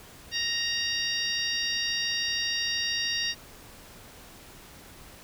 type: harmonic tone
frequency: 933 Hz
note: A#5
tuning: 1 cent sharp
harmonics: 2 / 3 / 4 / 5 / 6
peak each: -33 / -33 / -33 / -33 / -33 dBFS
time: 0.31-3.35 s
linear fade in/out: 50 ms
effects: pink hiss -49 dBFS RMS until 5.23 s